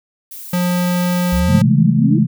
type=noise; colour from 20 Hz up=violet; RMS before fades=-32 dBFS; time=0.31-1.4 s; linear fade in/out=5 ms
type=tone; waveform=square; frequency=178 Hz; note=F3; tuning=33 cents sharp; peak=-15 dBFS; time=0.53-1.62 s; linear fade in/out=5 ms
type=exponential sweep; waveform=sine; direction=up; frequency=61.2 to 336.5 Hz; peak=-16 dBFS; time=1.32-2.19 s; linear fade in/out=10 ms
type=chord; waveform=sine; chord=A major seventh; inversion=first; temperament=equal with one note detuned; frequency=135.35 / 164.81 / 207.7 / 220 Hz; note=C#3 / E3 / G#3 / A3; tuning=-41 / 0 / 0 / 0 cents; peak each=-16 dBFS; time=1.48-2.27 s; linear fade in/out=20 ms
effects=none